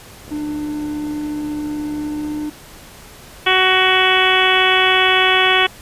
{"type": "click train", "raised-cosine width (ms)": 2, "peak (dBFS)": -25, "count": 156, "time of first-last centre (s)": [0.28, 2.46], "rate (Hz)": 71.1}
{"type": "tone with pitch glide", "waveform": "triangle", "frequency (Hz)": [299.1, 301], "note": ["D4", "D4"], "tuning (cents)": [32, 43], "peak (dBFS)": -19, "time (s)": [0.31, 2.5], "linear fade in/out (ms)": 10, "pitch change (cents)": 11, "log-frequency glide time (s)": [1.91, 2.33]}
{"type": "harmonic tone", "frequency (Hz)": 373.5, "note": "F#4", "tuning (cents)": 16, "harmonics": [1, 2, 3, 4, 5, 6, 7, 8, 9], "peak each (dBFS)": [-20, -20, -20, -20, -20, -20, -20, -20, -20], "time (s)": [3.46, 5.67], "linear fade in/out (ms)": 10}
{"effects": ["pink hiss -40 dBFS RMS until 5.81 s", "resampled to 32000 Hz"]}